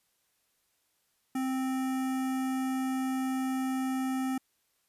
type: tone with notch filter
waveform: square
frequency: 261.6 Hz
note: C4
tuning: in tune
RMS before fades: -31 dBFS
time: 1.35-4.38 s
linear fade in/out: 5 ms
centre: 4000 Hz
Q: 0.93
effects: white hiss -74 dBFS RMS until 4.88 s + resampled to 32000 Hz